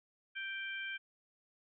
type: harmonic tone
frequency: 784 Hz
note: G5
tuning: in tune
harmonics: 2 / 3 / 4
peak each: -41 / -43 / -47 dBFS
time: 0.35-0.98 s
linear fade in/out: 20 ms
effects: none